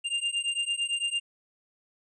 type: beating tone pair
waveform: square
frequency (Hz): 2794 / 2802.9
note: F7 / F7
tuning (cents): 0 / +6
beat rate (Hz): 8.9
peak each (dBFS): -31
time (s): 0.04-1.2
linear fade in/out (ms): 20
effects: resampled to 22050 Hz